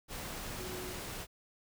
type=tone in noise; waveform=sine; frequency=365.4 Hz; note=F#4; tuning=22 cents flat; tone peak=-44 dBFS; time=0.56-0.96 s; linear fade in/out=50 ms; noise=pink; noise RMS=-42 dBFS; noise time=0.08-1.27 s; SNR=-5 dB; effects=none